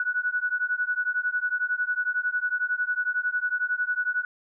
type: beating tone pair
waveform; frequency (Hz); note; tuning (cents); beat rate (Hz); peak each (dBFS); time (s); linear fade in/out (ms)
sine; 1469 / 1480; F#6 / F#6; -13 / 0; 11; -27; 0-4.25; 2
effects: none